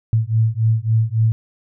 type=beating tone pair; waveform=sine; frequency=110 / 113.6 Hz; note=A2 / A#2; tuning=0 / -44 cents; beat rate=3.6 Hz; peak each=-17 dBFS; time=0.13-1.32 s; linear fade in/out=0 ms; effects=none